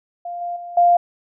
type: tone with level steps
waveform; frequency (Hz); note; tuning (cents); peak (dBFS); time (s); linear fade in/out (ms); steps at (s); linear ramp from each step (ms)
sine; 698.5; F5; 0; -26 / -23 / -30 / -10; 0.25-0.97; 5; 0.41 / 0.56 / 0.77; 5
effects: none